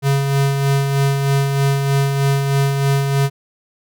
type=tone with tremolo; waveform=square; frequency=138.59 Hz; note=C#3; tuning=in tune; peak=-13 dBFS; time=0.02-3.3 s; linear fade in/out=50 ms; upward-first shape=sine; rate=3.2 Hz; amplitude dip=40%; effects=none